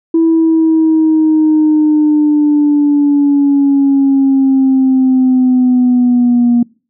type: linear sweep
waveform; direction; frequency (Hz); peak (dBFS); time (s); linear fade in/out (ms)
sine; down; 328.9 to 238.1; -5; 0.14-6.63; 5
effects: noise-tail reverb RT60 0.4 s tail -26 dB re dry + tanh soft clip ceiling -3 dBFS